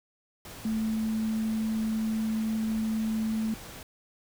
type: tone in noise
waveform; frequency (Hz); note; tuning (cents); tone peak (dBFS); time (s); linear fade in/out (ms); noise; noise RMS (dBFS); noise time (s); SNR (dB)
sine; 220; A3; 0; -26; 0.65-3.54; 2; pink; -44; 0.45-3.83; +15
effects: none